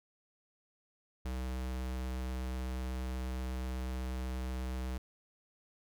square tone, 63.7 Hz, C2, 46 cents flat, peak -36 dBFS, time 1.25-4.98 s, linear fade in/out 5 ms, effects none

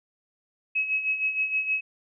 sine tone with tremolo, 2564 Hz, E7, 49 cents flat, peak -21 dBFS, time 0.75-1.81 s, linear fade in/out 10 ms, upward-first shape sine, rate 6.4 Hz, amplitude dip 65%, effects none

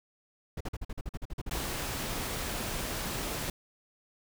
brown noise bursts, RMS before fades -35 dBFS, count 13, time 0.57-1.578 s, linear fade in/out 5 ms, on 36 ms, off 45 ms
pink noise, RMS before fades -35 dBFS, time 1.51-3.5 s, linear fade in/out 2 ms
effects none

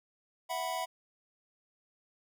square chord, E suspended second, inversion none, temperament equal, 659.3 / 740 / 987.8 Hz, E5 / F#5 / B5, 0 / 0 / 0 cents, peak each -39 / -38 / -38 dBFS, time 0.49-0.86 s, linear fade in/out 20 ms, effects none

